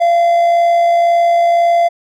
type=tone with amplitude modulation; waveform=triangle; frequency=686 Hz; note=F5; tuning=31 cents flat; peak=-5 dBFS; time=0-1.89 s; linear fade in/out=20 ms; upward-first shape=sine; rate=61.9 Hz; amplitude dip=30%; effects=none